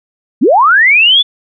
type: linear sweep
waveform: sine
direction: up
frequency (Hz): 182.4 to 3520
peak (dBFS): -4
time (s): 0.41-1.23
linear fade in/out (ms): 20
effects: none